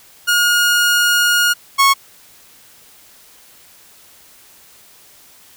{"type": "tone pair in turn", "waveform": "sawtooth", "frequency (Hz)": [1432, 1099.8], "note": ["F6", "C#6"], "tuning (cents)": [43, -14], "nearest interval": "perfect fourth", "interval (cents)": 457, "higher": "first", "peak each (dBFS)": [-8, -5], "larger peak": "second", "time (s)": [[0.27, 1.54], [1.78, 1.94]], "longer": "first", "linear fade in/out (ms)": 20, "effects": ["white hiss -46 dBFS RMS until 5.56 s"]}